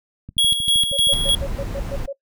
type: click train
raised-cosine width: 5 ms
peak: -22 dBFS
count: 12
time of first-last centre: 0.29-1.149 s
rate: 12.8 Hz
type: tone with tremolo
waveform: square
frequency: 3322 Hz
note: G#7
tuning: in tune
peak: -14 dBFS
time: 0.38-1.35 s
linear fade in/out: 2 ms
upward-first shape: square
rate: 3.3 Hz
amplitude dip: 55%
type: tone bursts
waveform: sine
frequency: 554.4 Hz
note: C#5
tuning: in tune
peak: -24 dBFS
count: 8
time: 0.92-2.13 s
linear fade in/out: 10 ms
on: 55 ms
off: 110 ms
type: noise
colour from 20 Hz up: brown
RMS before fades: -26 dBFS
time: 1.12-2.06 s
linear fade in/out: 5 ms
effects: noise-tail reverb RT60 0.1 s tail -20 dB re dry